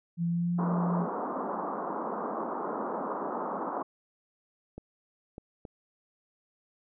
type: tone with pitch glide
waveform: sine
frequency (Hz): 170 to 174.78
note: F3 to F3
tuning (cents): -46 to +2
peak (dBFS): -26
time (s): 0.17-1.07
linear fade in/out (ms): 50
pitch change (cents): +48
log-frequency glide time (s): 0.28-0.57
type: band-pass noise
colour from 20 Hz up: white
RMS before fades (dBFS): -34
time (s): 0.58-3.83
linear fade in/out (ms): 10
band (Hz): 190 to 1200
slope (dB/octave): 48
type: clicks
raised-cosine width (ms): 2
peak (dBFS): -28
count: 3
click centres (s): 4.78 / 5.381 / 5.652
effects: none